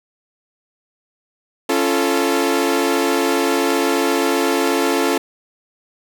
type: chord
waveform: sawtooth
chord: Db augmented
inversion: none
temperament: equal with one note detuned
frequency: 277.2 / 345.2 / 440 Hz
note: Db4 / F4 / A4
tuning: 0 / -20 / 0 cents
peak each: -16 dBFS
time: 1.69-5.18 s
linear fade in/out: 5 ms
effects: none